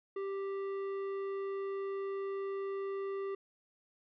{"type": "tone with tanh clipping", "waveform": "sine", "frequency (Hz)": 392.2, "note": "G4", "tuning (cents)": 1, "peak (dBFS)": -37, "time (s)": [0.16, 3.35], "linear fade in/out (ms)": 5, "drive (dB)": 11, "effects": []}